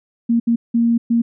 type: tone bursts at uneven times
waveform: sine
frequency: 233.1 Hz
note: A#3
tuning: in tune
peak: -12 dBFS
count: 4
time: 0.29-0.4 / 0.47-0.56 / 0.74-0.98 / 1.1-1.22 s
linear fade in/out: 10 ms
effects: none